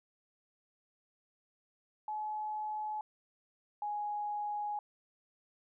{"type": "tone pair in turn", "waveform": "sine", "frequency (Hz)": [853, 832.1], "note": ["G#5", "G#5"], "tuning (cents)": [46, 3], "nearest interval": "unison", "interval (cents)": 43, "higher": "first", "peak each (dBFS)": [-35, -34], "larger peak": "second", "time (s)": [[2.08, 3.01], [3.82, 4.79]], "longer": "second", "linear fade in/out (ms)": 2, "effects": []}